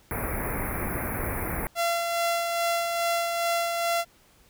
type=band-stop noise; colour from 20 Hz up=pink; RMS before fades=-30 dBFS; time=0.11-1.67 s; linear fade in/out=0 ms; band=2400 to 10000 Hz; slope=96 dB/octave
type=tone with tremolo; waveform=sawtooth; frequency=682 Hz; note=F5; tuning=41 cents flat; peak=-19 dBFS; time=1.75-4.05 s; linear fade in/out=50 ms; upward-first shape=sine; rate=2.4 Hz; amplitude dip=35%
effects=pink hiss -59 dBFS RMS until 4.49 s